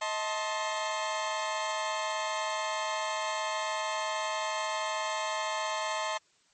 sawtooth chord, A diminished, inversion second, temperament just, 633.6 / 880 / 1056 Hz, Eb5 / A5 / C6, +31 / 0 / +16 cents, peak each -31 dBFS, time 0.01-6.18 s, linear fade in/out 10 ms, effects white hiss -67 dBFS RMS until 6.53 s + MP3 32 kbps

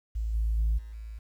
sine tone with level steps, 55 Hz, A1, in tune, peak -27 / -23 / -21 / -39 / -37 dBFS, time 0.15-1.19 s, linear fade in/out 10 ms, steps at 0.33 / 0.57 / 0.77 / 0.92 s, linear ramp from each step 20 ms, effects tanh soft clip ceiling -20 dBFS + 10-bit

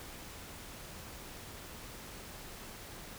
silence, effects pink hiss -48 dBFS RMS until 3.18 s

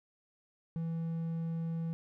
triangle tone, 164.81 Hz, E3, in tune, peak -31 dBFS, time 0.76-1.93 s, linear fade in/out 0 ms, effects none

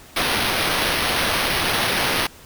blue noise with sample-and-hold, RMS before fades -21 dBFS, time 0.16-2.27 s, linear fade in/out 5 ms, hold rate 7350 Hz, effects pink hiss -45 dBFS RMS until 2.45 s

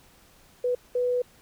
sine tone bursts at uneven times, 493.9 Hz, B4, in tune, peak -22 dBFS, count 2, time 0.64-0.75 / 0.95-1.22 s, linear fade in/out 5 ms, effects pink hiss -57 dBFS RMS until 1.41 s

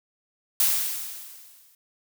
blue noise with exponential decay, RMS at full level -19 dBFS, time 0.6-1.75 s, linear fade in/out 1 ms, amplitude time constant 250 ms, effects none

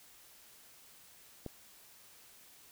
click, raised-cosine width 2 ms, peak -27 dBFS, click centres 1.463 s, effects white hiss -59 dBFS RMS until 2.71 s

